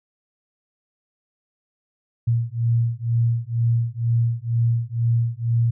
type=beating tone pair; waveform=sine; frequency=115.8 / 117.9 Hz; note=A#2 / A#2; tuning=-11 / +20 cents; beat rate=2.1 Hz; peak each=-21 dBFS; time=2.27-5.71 s; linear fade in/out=10 ms; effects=none